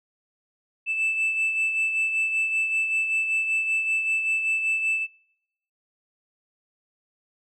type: beating tone pair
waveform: sine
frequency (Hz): 2637 / 2642.2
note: E7 / E7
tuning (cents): 0 / +3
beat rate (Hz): 5.2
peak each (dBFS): -21 / -29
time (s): 0.86-5.07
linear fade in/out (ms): 50
effects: noise-tail reverb RT60 0.8 s tail -25 dB re dry + tanh soft clip ceiling -19 dBFS